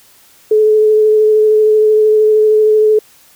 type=tone with vibrato; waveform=sine; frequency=430 Hz; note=A4; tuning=40 cents flat; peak=-6 dBFS; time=0.51-2.99 s; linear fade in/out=5 ms; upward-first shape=sine; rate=13 Hz; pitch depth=13 cents each way; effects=white hiss -46 dBFS RMS until 3.35 s